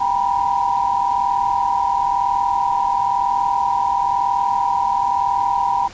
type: tone cluster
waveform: sine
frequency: 796 / 944 / 985 Hz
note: G5 / A#5 / B5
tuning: +26 / +22 / -5 cents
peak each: -20 dBFS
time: 0-5.88 s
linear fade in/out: 10 ms
effects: pink hiss -39 dBFS RMS until 5.93 s + resampled to 16000 Hz